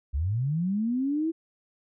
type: linear sweep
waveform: sine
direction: up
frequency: 61.74 to 333 Hz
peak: -24 dBFS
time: 0.13-1.32 s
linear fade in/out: 20 ms
effects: none